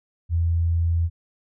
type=tone; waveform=sine; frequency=84 Hz; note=E2; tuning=33 cents sharp; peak=-18 dBFS; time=0.29-1.1 s; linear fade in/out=50 ms; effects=none